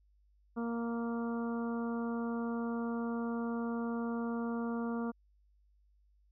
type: harmonic tone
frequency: 233.1 Hz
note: A#3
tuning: in tune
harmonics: 1 / 2 / 3 / 4 / 5 / 6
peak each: -34 / -41 / -47 / -48 / -47 / -50 dBFS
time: 0.56-5.12 s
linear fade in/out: 20 ms
effects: added 50 Hz sine -65 dBFS peak until 6.31 s